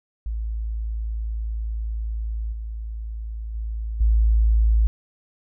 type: tone with level steps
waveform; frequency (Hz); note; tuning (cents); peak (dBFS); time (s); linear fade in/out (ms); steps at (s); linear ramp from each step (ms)
sine; 55; A1; 0; -24 / -28 / -25 / -14; 0.26-4.87; 0; 2.52 / 3.54 / 4; 10
effects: none